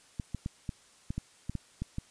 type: clicks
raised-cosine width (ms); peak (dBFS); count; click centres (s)
5; -21; 10; 0.198 / 0.347 / 0.461 / 0.692 / 1.105 / 1.18 / 1.496 / 1.553 / 1.82 / 1.984
effects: white hiss -60 dBFS RMS until 2.1 s + resampled to 22050 Hz